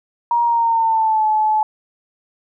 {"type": "tone with pitch glide", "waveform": "sine", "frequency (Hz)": [945, 861.6], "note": ["A#5", "A5"], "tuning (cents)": [23, -37], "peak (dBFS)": -13, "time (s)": [0.31, 1.63], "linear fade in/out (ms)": 2, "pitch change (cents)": -160, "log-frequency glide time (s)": [0.44, 1.26], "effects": []}